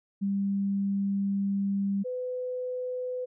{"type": "tone pair in turn", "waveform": "sine", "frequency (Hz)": [198.1, 502.7], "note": ["G3", "B4"], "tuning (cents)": [18, 31], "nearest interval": "octave + major third", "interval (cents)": 1613, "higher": "second", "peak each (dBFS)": [-25, -30], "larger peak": "first", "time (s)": [[0.21, 2.04], [2.04, 3.26]], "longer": "first", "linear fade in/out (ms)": 20, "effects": []}